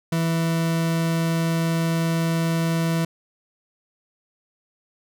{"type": "tone", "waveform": "40% pulse", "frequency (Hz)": 164.81, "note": "E3", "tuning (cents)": 0, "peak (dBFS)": -19, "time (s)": [0.12, 3.05], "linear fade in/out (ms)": 5, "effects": []}